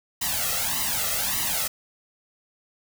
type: noise with flanger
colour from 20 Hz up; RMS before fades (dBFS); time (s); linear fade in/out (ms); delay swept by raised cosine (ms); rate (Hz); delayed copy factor
white; -26; 0.21-1.68; 10; 1 to 1.56; 1.7; +0.9
effects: none